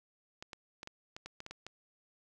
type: clicks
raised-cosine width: 0.2 ms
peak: -27 dBFS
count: 10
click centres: 0.425 / 0.532 / 0.831 / 0.874 / 1.165 / 1.26 / 1.404 / 1.464 / 1.51 / 1.666 s
effects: none